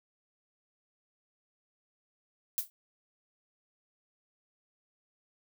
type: noise with exponential decay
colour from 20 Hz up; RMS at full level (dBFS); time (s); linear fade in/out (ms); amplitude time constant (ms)
violet; -27; 2.58-2.7; 0; 25
effects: none